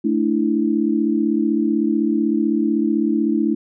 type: chord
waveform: sine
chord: A suspended fourth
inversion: none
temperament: equal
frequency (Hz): 220 / 293.7 / 329.6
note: A3 / D4 / E4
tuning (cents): 0 / 0 / 0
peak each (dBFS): -20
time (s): 0.04-3.55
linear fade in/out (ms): 10
effects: none